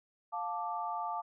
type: chord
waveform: sine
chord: D minor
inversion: first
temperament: just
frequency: 704.8 / 881 / 1174.7 Hz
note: F5 / A5 / D6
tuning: +16 / +2 / 0 cents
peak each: -39 / -37 / -39 dBFS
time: 0.32-1.22 s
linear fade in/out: 20 ms
effects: none